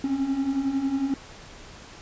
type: beating tone pair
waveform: triangle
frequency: 263.5 / 274.5 Hz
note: C4 / C#4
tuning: +12 / -17 cents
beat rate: 11 Hz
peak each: -28 / -22 dBFS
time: 0.04-1.14 s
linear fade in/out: 2 ms
effects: pink hiss -45 dBFS RMS until 2.01 s + resampled to 16000 Hz